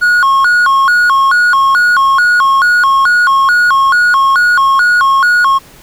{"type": "tone with vibrato", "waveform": "triangle", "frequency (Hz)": 1255, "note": "D#6", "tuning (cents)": 15, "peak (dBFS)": -4, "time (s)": [0.01, 5.59], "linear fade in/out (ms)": 20, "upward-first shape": "square", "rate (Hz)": 2.3, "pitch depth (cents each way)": 250, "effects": ["pink hiss -39 dBFS RMS until 5.82 s"]}